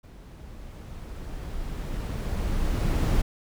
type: noise with level ramp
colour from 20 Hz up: brown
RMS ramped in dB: -45 to -22 dBFS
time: 0.03-3.22 s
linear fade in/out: 10 ms
effects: none